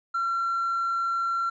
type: tone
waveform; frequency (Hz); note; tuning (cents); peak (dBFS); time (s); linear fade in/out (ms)
triangle; 1363; F6; -43; -21; 0.14-1.5; 10
effects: tanh soft clip ceiling -20 dBFS + resampled to 16000 Hz